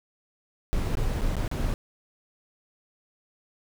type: noise with dropouts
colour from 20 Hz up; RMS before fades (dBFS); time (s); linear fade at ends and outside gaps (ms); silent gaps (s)
brown; -26; 0.73-1.74; 0; 0.953-0.971 / 1.212-1.217 / 1.355-1.367 / 1.479-1.514
effects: none